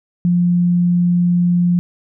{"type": "tone", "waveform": "sine", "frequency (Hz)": 175.6, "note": "F3", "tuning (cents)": 10, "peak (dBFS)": -11, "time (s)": [0.25, 1.79], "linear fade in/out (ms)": 0, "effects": []}